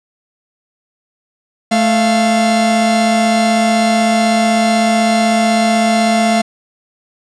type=tone pair together; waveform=45% pulse; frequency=218.3 / 690.9 Hz; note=A3 / F5; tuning=-13 / -19 cents; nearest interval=octave + minor sixth; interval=1994 cents; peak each=-13 dBFS; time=1.71-6.42 s; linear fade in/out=10 ms; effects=resampled to 22050 Hz + 7-bit